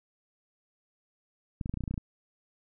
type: clicks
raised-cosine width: 5 ms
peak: -21 dBFS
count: 11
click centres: 1.612 / 1.659 / 1.695 / 1.74 / 1.773 / 1.807 / 1.838 / 1.878 / 1.91 / 1.941 / 1.978 s
effects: none